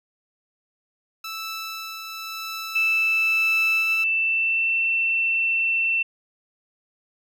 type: tone with tremolo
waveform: 15% pulse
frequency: 1318.5 Hz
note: E6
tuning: in tune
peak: -23 dBFS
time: 1.24-4.04 s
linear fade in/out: 5 ms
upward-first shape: triangle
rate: 0.95 Hz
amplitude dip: 40%
type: tone with pitch glide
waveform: sine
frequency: 2637 to 2688 Hz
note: E7 to E7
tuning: 0 to +33 cents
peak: -19 dBFS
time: 2.75-6.03 s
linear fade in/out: 10 ms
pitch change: +33 cents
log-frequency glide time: 3.72-4.78 s
effects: none